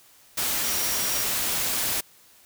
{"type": "tone in noise", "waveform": "sine", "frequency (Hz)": 5660, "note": "F8", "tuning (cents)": 22, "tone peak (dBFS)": -33, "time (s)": [0.63, 1.24], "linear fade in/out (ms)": 10, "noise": "white", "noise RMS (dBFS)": -26, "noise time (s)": [0.37, 2.01], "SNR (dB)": -10, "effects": ["white hiss -55 dBFS RMS until 2.45 s"]}